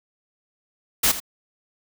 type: noise with echo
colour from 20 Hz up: white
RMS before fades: -18 dBFS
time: 1.03-1.12 s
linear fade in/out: 10 ms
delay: 82 ms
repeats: 1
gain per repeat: -13 dB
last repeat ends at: 1.202 s
effects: none